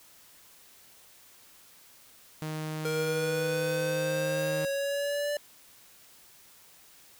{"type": "tone", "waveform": "sawtooth", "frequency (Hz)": 155.56, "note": "D#3", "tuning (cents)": 0, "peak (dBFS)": -29, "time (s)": [2.42, 4.65], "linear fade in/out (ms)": 0}
{"type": "exponential sweep", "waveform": "square", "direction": "up", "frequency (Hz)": [467.8, 587.3], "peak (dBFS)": -29, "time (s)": [2.85, 5.37], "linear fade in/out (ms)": 2}
{"effects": ["white hiss -56 dBFS RMS until 7.19 s"]}